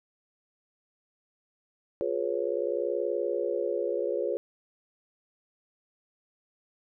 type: chord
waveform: sine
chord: C# dominant seventh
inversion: first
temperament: equal with one note detuned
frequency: 354.7 / 415.3 / 493.9 / 554.4 Hz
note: E#4 / G#4 / B4 / C#5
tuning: +27 / 0 / 0 / 0 cents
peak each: -33 / -32 / -32 / -32 dBFS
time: 2.01-4.37 s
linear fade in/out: 0 ms
effects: none